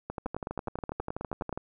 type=two click trains; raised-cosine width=1 ms; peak=-20 / -19 dBFS; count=19 / 13; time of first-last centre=0.1-1.575 / 0.26-1.527 s; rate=12.2 / 9.47 Hz; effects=none